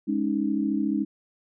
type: chord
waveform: sine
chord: Ab suspended fourth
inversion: none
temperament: equal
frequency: 207.7 / 277.2 / 311.1 Hz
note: Ab3 / Db4 / Eb4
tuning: 0 / 0 / 0 cents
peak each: -27 dBFS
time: 0.07-1.05 s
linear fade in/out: 20 ms
effects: none